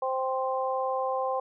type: harmonic tone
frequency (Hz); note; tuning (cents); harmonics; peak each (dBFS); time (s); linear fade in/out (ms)
261.6; C4; 0; 2 / 3 / 4; -29 / -31 / -32; 0.02-1.4; 5
effects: none